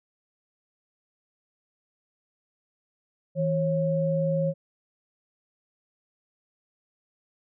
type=tone pair together; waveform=sine; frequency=162.2 / 545.6 Hz; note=E3 / C#5; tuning=-28 / -28 cents; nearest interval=octave + major sixth; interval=2100 cents; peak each=-25 dBFS; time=3.35-4.54 s; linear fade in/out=50 ms; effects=none